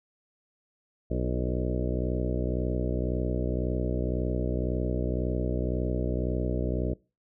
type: harmonic tone with a mistuned harmonic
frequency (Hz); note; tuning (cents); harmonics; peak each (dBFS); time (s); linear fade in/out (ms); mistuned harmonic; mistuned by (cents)
61.9; B1; +5; 1 / 2 / 3 / 4 / 5 / 6 / 7 / 8 / 9 / 10; -30 / -33 / -35 / -36 / -37 / -38 / -38 / -39 / -40 / -40; 1.1-6.94; 10; 6; -42
effects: noise-tail reverb RT60 0.3 s tail -23 dB re dry